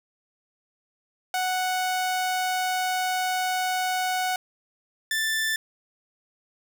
sawtooth tone pair in turn, 740 / 1766.1 Hz, F#5 / A6, 0 / +6 cents, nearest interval octave + minor third, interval 1506 cents, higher second, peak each -20 dBFS, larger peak neither, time 1.34-4.36 / 5.11-5.56 s, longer first, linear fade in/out 2 ms, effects none

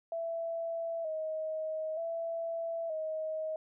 sine tone with vibrato, 647 Hz, E5, 32 cents flat, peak -33 dBFS, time 0.12-3.56 s, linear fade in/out 2 ms, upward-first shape square, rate 0.54 Hz, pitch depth 47 cents each way, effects none

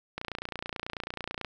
click train, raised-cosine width 0.3 ms, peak -18 dBFS, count 38, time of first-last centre 0.18-1.447 s, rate 29.2 Hz, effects none

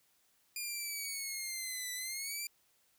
10% pulse exponential two-way sweep, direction down then up, 2428 to 1975.5 to 2385 Hz, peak -29 dBFS, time 0.56-2.47 s, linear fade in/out 2 ms, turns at 1.93 s, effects white hiss -72 dBFS RMS until 2.98 s

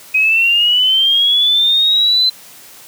sine linear sweep, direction up, 2515 to 4070 Hz, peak -9 dBFS, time 0.14-2.3 s, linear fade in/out 10 ms, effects white hiss -39 dBFS RMS until 2.87 s + high-pass 100 Hz 12 dB/octave

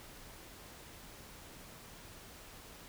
silence, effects pink hiss -53 dBFS RMS until 2.88 s

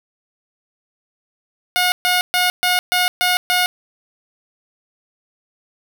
10% pulse tone bursts, 722 Hz, F#5, 43 cents flat, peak -6 dBFS, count 7, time 1.76-3.66 s, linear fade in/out 0 ms, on 160 ms, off 130 ms, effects none

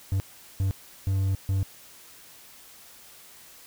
triangle tone bursts at uneven times, 96.5 Hz, G2, 27 cents flat, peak -20 dBFS, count 4, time 0.12-0.2 / 0.6-0.71 / 1.07-1.35 / 1.49-1.63 s, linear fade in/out 0 ms, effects white hiss -50 dBFS RMS until 3.66 s

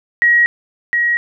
sine tone with echo, 1900 Hz, A#6, 33 cents sharp, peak -8 dBFS, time 0.22-0.46 s, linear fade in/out 0 ms, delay 710 ms, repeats 1, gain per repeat -4 dB, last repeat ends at 1.17 s, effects none

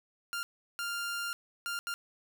sawtooth tone bursts at uneven times, 1396.9 Hz, F6, in tune, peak -30 dBFS, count 4, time 0.33-0.43 / 0.79-1.33 / 1.66-1.79 / 1.87-1.94 s, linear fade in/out 0 ms, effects none

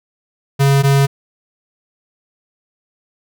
square tone pair in turn, 138.59 / 138.59 Hz, C#3 / C#3, 0 / 0 cents, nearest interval unison, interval 0 cents, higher neither, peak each -10 dBFS, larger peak neither, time 0.59-0.83 / 0.83-1.07 s, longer neither, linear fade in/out 20 ms, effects none

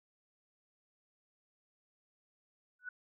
sine tone with exponential growth, 1480 Hz, F#6, in tune, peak -36 dBFS, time 2.79-2.89 s, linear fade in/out 5 ms, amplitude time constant 20 ms, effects none

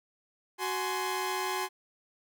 sawtooth tone cluster, 372.8 / 840 / 1042 Hz, F#4 / G#5 / C6, +13 / +19 / -7 cents, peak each -31 dBFS, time 0.58-1.69 s, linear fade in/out 50 ms, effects none

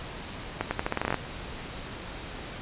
accelerating click train, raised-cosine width 0.5 ms, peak -11 dBFS, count 12, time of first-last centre 0.61-1.143 s, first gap 100 ms, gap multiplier 0.84, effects pink hiss -39 dBFS RMS until 2.61 s + resampled to 8000 Hz

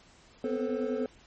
triangle tone cluster, 247.1 / 257.4 / 438.1 / 489.8 / 532 Hz, B3 / C4 / A4 / B4 / C5, +1 / -28 / -7 / -14 / +29 cents, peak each -33 / -34 / -30 / -38 / -34 dBFS, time 0.44-1.06 s, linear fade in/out 2 ms, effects pink hiss -58 dBFS RMS until 1.26 s + MP3 32 kbps

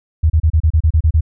sine tone bursts, 79 Hz, D#2, 27 cents sharp, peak -8 dBFS, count 10, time 0.23-1.209 s, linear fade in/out 10 ms, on 70 ms, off 31 ms, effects none

